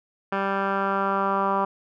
10% pulse tone with low-pass filter sweep, 196 Hz, G3, in tune, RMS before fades -24 dBFS, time 0.32-1.65 s, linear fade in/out 5 ms, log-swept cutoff 1800 to 1100 Hz, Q 3.4, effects none

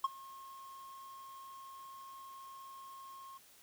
triangle tone with ADSR envelope, 1077 Hz, C6, 50 cents sharp, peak -24 dBFS, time 0.04-3.38 s, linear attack 5 ms, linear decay 24 ms, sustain -23 dB, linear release 10 ms, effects white hiss -62 dBFS RMS until 3.62 s

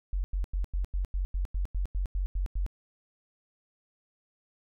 sine tone bursts, 46.25 Hz, F#1, in tune, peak -26 dBFS, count 13, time 0.13-2.664 s, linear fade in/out 0 ms, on 110 ms, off 92 ms, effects none

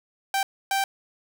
sawtooth tone bursts at uneven times, 782 Hz, G5, 4 cents flat, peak -18 dBFS, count 2, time 0.34-0.43 / 0.71-0.84 s, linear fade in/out 2 ms, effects 8-bit

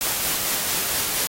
white noise with tremolo, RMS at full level -23 dBFS, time 0.01-1.27 s, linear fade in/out 0 ms, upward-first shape sine, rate 4.4 Hz, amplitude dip 25%, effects AAC 48 kbps

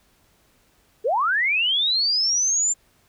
sine linear sweep, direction up, 395.9 to 7340 Hz, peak -18 dBFS, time 1.04-2.74 s, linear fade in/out 20 ms, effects pink hiss -61 dBFS RMS until 3.08 s

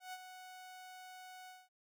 sawtooth tone with ADSR envelope, 740 Hz, F#5, in tune, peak -39 dBFS, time 0-1.69 s, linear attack 130 ms, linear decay 42 ms, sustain -8 dB, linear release 210 ms, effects none

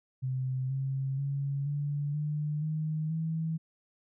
sine tone with pitch steps, 130 / 134.74 / 139.65 / 144.74 / 150.02 / 155.49 / 161.16 Hz, C3 / C#3 / C#3 / D3 / D3 / D#3 / E3, -11 / -49 / +13 / -25 / +37 / -1 / -39 cents, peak -29 dBFS, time 0.22-3.58 s, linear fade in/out 20 ms, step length 480 ms, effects none

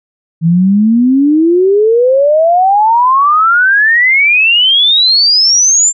sine exponential sweep, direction up, 160 to 7390 Hz, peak -5 dBFS, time 0.41-5.93 s, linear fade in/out 50 ms, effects none

